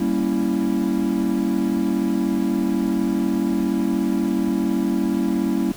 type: chord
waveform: triangle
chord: G diminished seventh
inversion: none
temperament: equal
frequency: 196 / 233.1 / 277.2 / 329.6 Hz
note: G3 / Bb3 / Db4 / Fb4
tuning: 0 / 0 / 0 / 0 cents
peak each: -22 dBFS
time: 0-5.72 s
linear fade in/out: 5 ms
effects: pink hiss -40 dBFS RMS until 5.76 s